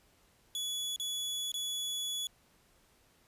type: tone with dropouts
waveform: sawtooth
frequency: 3400 Hz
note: G#7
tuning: 40 cents sharp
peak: -31 dBFS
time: 0.55-2.27 s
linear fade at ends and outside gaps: 1 ms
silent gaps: 0.961-0.998 / 1.518-1.541 s
effects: pink hiss -67 dBFS RMS until 3.27 s + resampled to 32000 Hz